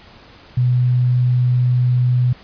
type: tone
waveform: sine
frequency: 124.4 Hz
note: B2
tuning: 13 cents sharp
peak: -12 dBFS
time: 0.57-2.33 s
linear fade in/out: 5 ms
effects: pink hiss -44 dBFS RMS until 2.43 s + resampled to 11025 Hz